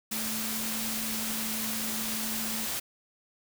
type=tone in noise; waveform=sine; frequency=220.8 Hz; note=A3; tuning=6 cents sharp; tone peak=-37 dBFS; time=0.11-2.66 s; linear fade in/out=10 ms; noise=white; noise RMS=-33 dBFS; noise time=0.11-2.8 s; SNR=-7 dB; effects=none